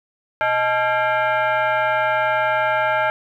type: tone with frequency modulation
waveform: sine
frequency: 121.5 Hz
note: B2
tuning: 28 cents flat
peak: -16 dBFS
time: 0.41-3.1 s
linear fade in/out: 0 ms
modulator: 747 Hz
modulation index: 2.3
effects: 9-bit